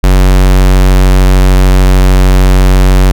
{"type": "tone", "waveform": "square", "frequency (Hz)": 46.74, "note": "F#1", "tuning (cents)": 18, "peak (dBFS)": -3, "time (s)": [0.03, 3.12], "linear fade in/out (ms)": 10, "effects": []}